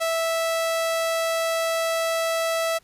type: tone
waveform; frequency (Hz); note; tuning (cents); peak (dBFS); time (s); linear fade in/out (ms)
sawtooth; 657; E5; -6; -18; 0-2.79; 20
effects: pink hiss -60 dBFS RMS until 2.83 s + resampled to 32000 Hz